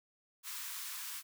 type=high-pass noise; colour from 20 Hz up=white; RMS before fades=-43 dBFS; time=0.43-1.23 s; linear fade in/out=50 ms; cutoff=920 Hz; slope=96 dB/octave; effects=none